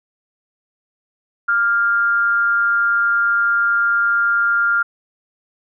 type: tone with amplitude modulation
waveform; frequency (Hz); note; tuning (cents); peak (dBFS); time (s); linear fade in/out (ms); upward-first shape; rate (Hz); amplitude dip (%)
sine; 1396.9; F6; 0; -11; 1.48-4.83; 10; sine; 209; 50
effects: none